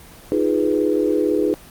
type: chord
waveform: sine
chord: F half-diminished seventh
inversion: third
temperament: equal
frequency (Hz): 311.1 / 349.2 / 415.3 / 493.9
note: Eb4 / F4 / Ab4 / Cb5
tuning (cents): 0 / 0 / 0 / 0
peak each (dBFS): -20 / -23 / -20 / -23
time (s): 0.32-1.54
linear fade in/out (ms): 0
effects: pink hiss -43 dBFS RMS until 1.7 s + Opus 24 kbps